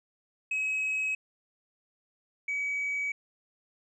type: tone pair in turn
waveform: sine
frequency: 2554 / 2273 Hz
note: D#7 / C#7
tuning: +45 / +43 cents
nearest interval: major second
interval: 202 cents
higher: first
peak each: -25 / -27 dBFS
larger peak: first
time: 0.51-1.15 / 2.48-3.12 s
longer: neither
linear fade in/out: 5 ms
effects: tanh soft clip ceiling -26 dBFS